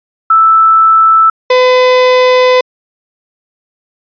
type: tone pair in turn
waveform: sine / 35% pulse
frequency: 1318.5 / 505.4 Hz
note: E6 / B4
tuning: 0 / +40 cents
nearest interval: octave + perfect fourth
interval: 1660 cents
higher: first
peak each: -3 dBFS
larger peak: neither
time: 0.3-1.3 / 1.5-2.61 s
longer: second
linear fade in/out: 5 ms
effects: resampled to 11025 Hz